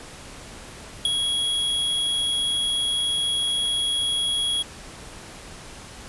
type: tone with ADSR envelope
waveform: square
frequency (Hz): 3322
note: G#7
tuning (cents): 0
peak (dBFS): -16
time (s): 1.05-4.63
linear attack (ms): 3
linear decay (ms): 12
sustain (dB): -6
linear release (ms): 15
effects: pink hiss -41 dBFS RMS until 6.08 s + resampled to 24000 Hz